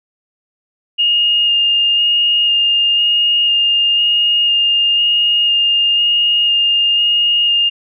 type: tone with vibrato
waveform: sine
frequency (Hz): 2835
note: F7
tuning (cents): +25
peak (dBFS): -10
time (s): 0.98-7.7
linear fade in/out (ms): 20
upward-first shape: square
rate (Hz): 1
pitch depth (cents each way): 9
effects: none